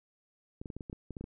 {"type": "clicks", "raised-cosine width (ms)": 3, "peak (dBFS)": -28, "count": 11, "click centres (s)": [0.615, 0.658, 0.702, 0.766, 0.808, 0.898, 0.929, 1.107, 1.168, 1.21, 1.241], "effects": []}